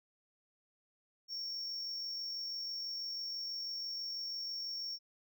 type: tone with amplitude modulation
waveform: triangle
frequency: 5490 Hz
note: F8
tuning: 31 cents flat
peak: -36 dBFS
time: 1.28-4.99 s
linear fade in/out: 50 ms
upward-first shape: sine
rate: 46.1 Hz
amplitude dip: 25%
effects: none